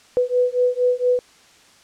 sine beating tone pair, 493.9 / 498.2 Hz, B4 / B4, 0 / +15 cents, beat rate 4.3 Hz, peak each -19 dBFS, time 0.17-1.19 s, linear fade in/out 0 ms, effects white hiss -51 dBFS RMS until 1.83 s + low-pass 7000 Hz 12 dB/octave

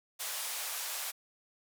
white band-pass noise, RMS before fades -38 dBFS, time 0.19-1.12 s, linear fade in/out 20 ms, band 570 to 15000 Hz, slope 24 dB/octave, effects none

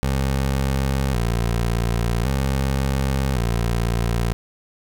20% pulse tone with vibrato, 62.4 Hz, B1, 19 cents sharp, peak -14 dBFS, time 0.03-4.33 s, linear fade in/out 0 ms, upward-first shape square, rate 0.45 Hz, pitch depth 130 cents each way, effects none

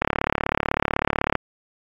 click train, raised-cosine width 0.5 ms, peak -4 dBFS, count 49, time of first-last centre 0.02-1.353 s, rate 36 Hz, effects AAC 64 kbps

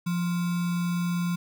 sine tone with sample-and-hold, 174.61 Hz, F3, in tune, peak -24 dBFS, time 0.06-1.36 s, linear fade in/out 10 ms, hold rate 1225 Hz, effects none

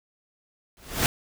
pink noise with exponential growth, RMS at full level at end -18 dBFS, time 0.77-1.06 s, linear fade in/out 0 ms, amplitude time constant 63 ms, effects none

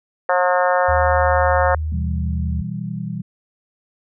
harmonic tone, 180 Hz, F#3, 47 cents flat, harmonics 3 / 4 / 5 / 6 / 7 / 8 / 9 / 10, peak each -18 / -20 / -22 / -24 / -25 / -26 / -27 / -28 dBFS, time 0.29-1.75 s, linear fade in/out 2 ms
sine tone, 77.78 Hz, D#2, in tune, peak -20 dBFS, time 0.88-2.62 s, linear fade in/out 10 ms
sine chord, E minor, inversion second, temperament equal, 123.47 / 164.81 / 196 Hz, B2 / E3 / G3, 0 / 0 / 0 cents, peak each -29 / -27 / -28 dBFS, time 1.92-3.22 s, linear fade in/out 5 ms
effects none

